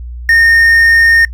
triangle tone with quantisation, 1835 Hz, A#6, 28 cents flat, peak -3 dBFS, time 0.29-1.25 s, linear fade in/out 2 ms, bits 5, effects noise-tail reverb RT60 0.1 s tail -21 dB re dry + added 60 Hz sine -22 dBFS peak until 1.33 s

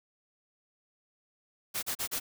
white noise bursts, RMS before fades -33 dBFS, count 4, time 1.74-2.2 s, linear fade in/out 20 ms, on 88 ms, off 36 ms, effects none

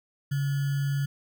sine tone with sample-and-hold, 140 Hz, C#3, 18 cents sharp, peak -24 dBFS, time 0.31-1.06 s, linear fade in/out 10 ms, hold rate 1575 Hz, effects none

